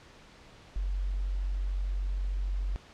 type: tone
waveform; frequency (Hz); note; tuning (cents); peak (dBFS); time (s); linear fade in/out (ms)
sine; 46.65; F#1; +15; -28; 0.76-2.76; 0
effects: pink hiss -54 dBFS RMS until 2.93 s + low-pass 5000 Hz 12 dB/octave